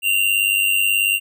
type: tone with amplitude modulation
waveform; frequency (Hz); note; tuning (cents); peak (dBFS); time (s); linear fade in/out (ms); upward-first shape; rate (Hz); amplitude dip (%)
square; 2774; F7; -12; -13; 0.02-1.2; 50; sine; 98.4; 65
effects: none